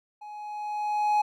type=tone with level ramp; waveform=triangle; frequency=839 Hz; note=G#5; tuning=17 cents sharp; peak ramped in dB=-38 to -17 dBFS; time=0.21-1.22 s; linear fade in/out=10 ms; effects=none